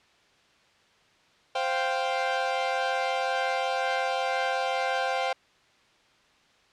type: chord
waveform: sawtooth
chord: C suspended fourth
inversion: none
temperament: equal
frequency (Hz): 523.3 / 698.5 / 784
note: C5 / F5 / G5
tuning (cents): 0 / 0 / 0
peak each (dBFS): -26 / -27 / -25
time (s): 1.55-5.33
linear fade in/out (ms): 5
effects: white hiss -61 dBFS RMS until 6.72 s + low-pass 4000 Hz 12 dB/octave